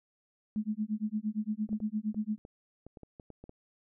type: tone with tremolo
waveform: sine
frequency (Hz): 213.7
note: G#3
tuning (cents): +50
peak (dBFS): -27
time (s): 0.56-2.38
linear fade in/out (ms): 0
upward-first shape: sine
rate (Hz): 8.7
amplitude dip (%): 100
type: clicks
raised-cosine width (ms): 2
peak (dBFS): -34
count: 12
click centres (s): 1.691 / 1.73 / 1.803 / 2.145 / 2.451 / 2.866 / 2.972 / 3.033 / 3.198 / 3.303 / 3.44 / 3.494
effects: none